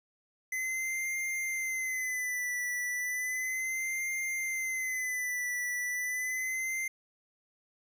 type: tone with vibrato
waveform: square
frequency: 2033 Hz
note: B6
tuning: 50 cents sharp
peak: -32 dBFS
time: 0.52-6.88 s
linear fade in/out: 5 ms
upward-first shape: sine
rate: 0.34 Hz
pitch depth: 59 cents each way
effects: none